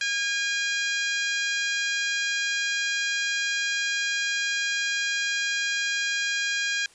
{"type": "harmonic tone", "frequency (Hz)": 814, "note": "G#5", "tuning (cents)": -35, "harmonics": [2, 3, 4, 5, 6, 7, 8, 9], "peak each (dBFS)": [-27, -31, -33, -35, -37, -38, -39, -40], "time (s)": [0.01, 6.86], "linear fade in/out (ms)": 2, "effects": ["white hiss -55 dBFS RMS until 6.94 s", "resampled to 22050 Hz"]}